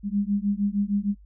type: beating tone pair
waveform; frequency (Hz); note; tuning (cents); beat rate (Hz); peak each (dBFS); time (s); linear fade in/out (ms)
sine; 199.5 / 206; G3 / G#3; +31 / -14; 6.5; -25; 0.03-1.15; 50
effects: noise-tail reverb RT60 0.1 s tail -26 dB re dry + added 50 Hz sine -47 dBFS peak until 1.25 s